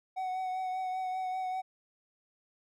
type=tone with vibrato; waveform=triangle; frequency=746 Hz; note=F#5; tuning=14 cents sharp; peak=-30 dBFS; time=0.16-1.62 s; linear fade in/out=20 ms; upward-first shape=triangle; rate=5.1 Hz; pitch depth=24 cents each way; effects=none